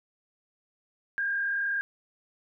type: tone with frequency modulation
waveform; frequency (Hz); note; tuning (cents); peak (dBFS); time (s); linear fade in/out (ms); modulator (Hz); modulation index
sine; 1610; G6; +46; -26; 1.18-1.81; 0; 38.9; 0.8
effects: none